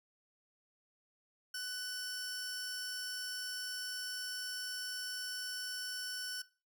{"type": "tone pair together", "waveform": "sawtooth", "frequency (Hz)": [1500, 5428], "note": ["F#6", "E8"], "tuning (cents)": [23, 50], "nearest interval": "octave + minor seventh", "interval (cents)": 2227, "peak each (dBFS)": [-38, -39], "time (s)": [1.54, 6.42], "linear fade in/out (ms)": 5, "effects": ["noise-tail reverb RT60 0.3 s tail -17 dB re dry"]}